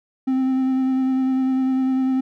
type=tone with vibrato; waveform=triangle; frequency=261.6 Hz; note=C4; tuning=in tune; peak=-15 dBFS; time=0.27-2.21 s; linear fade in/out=10 ms; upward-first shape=sine; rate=10 Hz; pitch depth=15 cents each way; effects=none